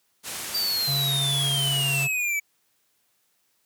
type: low-pass noise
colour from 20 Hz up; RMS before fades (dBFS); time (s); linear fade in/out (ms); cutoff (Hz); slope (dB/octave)
white; -34; 0.23-2.08; 50; 12000; 24
type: exponential sweep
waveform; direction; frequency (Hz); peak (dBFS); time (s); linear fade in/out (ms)
square; down; 4699 to 2279; -24; 0.54-2.4; 10
type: harmonic tone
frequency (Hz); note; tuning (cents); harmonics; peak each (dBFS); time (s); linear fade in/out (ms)
138.59; C#3; 0; 1 / 3 / 5 / 7 / 8; -26 / -47 / -40 / -50 / -54; 0.87-2.08; 20
effects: white hiss -69 dBFS RMS until 3.65 s + high-pass 80 Hz 12 dB/octave